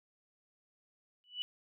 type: tone with exponential growth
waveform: sine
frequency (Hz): 2960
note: F#7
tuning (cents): 0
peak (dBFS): -31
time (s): 1.24-1.42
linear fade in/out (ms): 0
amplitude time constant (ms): 39
effects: none